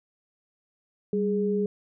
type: tone pair together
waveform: sine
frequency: 196.12 / 415.3 Hz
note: G3 / G#4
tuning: +1 / 0 cents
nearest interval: octave + minor second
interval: 1299 cents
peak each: -26 / -25 dBFS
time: 1.13-1.66 s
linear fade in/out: 2 ms
effects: none